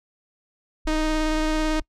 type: tone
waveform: sine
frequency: 29.14 Hz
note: A#0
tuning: in tune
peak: -25 dBFS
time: 0.85-1.82 s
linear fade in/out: 10 ms
type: tone with vibrato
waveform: sawtooth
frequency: 311.1 Hz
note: D#4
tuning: in tune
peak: -18 dBFS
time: 0.87-1.8 s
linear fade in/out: 5 ms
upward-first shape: square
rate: 18 Hz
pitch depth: 9 cents each way
effects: noise-tail reverb RT60 0.1 s tail -25 dB re dry + low-pass 7000 Hz 12 dB/octave